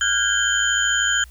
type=tone cluster; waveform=sine; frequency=1411 / 1507 / 1620 / 3123 / 6930 Hz; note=F6 / F#6 / G#6 / G7 / A8; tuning=+17 / +31 / -43 / -7 / -27 cents; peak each=-26 / -24 / -22 / -23 / -24 dBFS; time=0.01-1.24 s; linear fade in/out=2 ms; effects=added 60 Hz sine -41 dBFS peak until 1.3 s + white hiss -54 dBFS RMS until 1.3 s